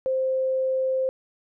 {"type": "tone", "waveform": "sine", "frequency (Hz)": 523.3, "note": "C5", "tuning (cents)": 0, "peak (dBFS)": -21, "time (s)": [0.06, 1.09], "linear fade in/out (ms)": 0, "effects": []}